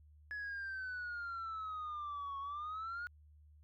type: exponential two-way sweep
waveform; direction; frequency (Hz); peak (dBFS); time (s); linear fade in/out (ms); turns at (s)
sine; down then up; 1700 to 1100 to 1453; -38; 0.31-3.07; 0; 2.39
effects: tanh soft clip ceiling -38 dBFS + added 75 Hz sine -59 dBFS peak until 3.63 s